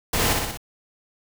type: noise with echo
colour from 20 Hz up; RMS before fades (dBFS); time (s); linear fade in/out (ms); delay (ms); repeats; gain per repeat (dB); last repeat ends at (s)
pink; -22; 0.13-0.33; 5; 61; 4; -3; 0.574
effects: none